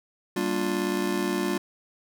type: chord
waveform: square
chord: G minor seventh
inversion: none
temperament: just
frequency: 196 / 235.2 / 294 / 352.8 Hz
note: G3 / Bb3 / D4 / F4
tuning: 0 / +16 / +2 / +18 cents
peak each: -31 / -34 / -32 / -29 dBFS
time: 0.36-1.58 s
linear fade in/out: 5 ms
effects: none